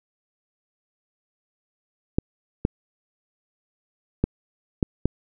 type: clicks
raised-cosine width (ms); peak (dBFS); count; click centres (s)
3; -6; 5; 2.185 / 2.651 / 4.24 / 4.828 / 5.056
effects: none